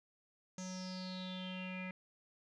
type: tone with low-pass filter sweep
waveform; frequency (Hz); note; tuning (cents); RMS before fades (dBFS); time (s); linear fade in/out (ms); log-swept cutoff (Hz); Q
square; 185; F#3; 0; -44; 0.58-1.91; 2; 6500 to 2200; 9.2
effects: none